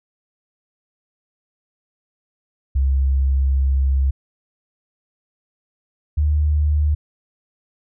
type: tone pair in turn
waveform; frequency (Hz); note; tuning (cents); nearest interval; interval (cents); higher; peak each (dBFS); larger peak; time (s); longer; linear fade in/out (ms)
sine; 67.3 / 74.87; C2 / D2; +49 / +34; major second; 185; second; -14; neither; 2.75-4.11 / 6.17-6.95; first; 10
effects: none